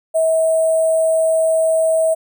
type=tone with sample-and-hold; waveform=sine; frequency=646 Hz; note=E5; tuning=35 cents flat; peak=-12 dBFS; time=0.14-2.15 s; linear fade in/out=20 ms; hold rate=8820 Hz; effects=none